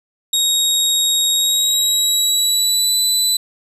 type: tone with pitch glide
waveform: 25% pulse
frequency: 3766 to 3990 Hz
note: A#7 to B7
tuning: +17 to +17 cents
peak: -9 dBFS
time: 0.33-3.37 s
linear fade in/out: 5 ms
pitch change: +100 cents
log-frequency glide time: 1.33-2.99 s
effects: none